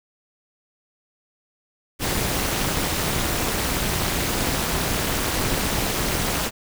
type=noise with amplitude modulation; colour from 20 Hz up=pink; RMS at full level=-20 dBFS; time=1.99-6.51 s; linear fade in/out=50 ms; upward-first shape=sine; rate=233 Hz; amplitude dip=80%; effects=none